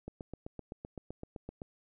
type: click train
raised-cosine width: 2 ms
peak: -28 dBFS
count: 13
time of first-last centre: 0.08-1.618 s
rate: 7.8 Hz
effects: none